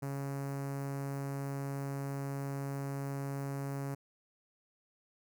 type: tone with notch filter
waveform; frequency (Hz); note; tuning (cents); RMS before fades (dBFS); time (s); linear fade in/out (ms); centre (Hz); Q
sawtooth; 138.7; C#3; +1; -38; 0.02-3.95; 10; 3400; 0.56
effects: none